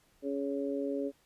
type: harmonic tone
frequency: 139.6 Hz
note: C#3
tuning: 13 cents sharp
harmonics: 2 / 3 / 4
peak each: -34 / -36 / -37 dBFS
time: 0.22-1.12 s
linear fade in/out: 50 ms
effects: pink hiss -68 dBFS RMS until 1.25 s + resampled to 32000 Hz